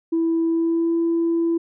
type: tone with pitch glide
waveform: sine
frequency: 329.6 to 334.4 Hz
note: E4 to E4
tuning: 0 to +25 cents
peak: -16 dBFS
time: 0.12-1.58 s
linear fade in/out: 10 ms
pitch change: +25 cents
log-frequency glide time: 0.48-0.95 s
effects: tanh soft clip ceiling -14 dBFS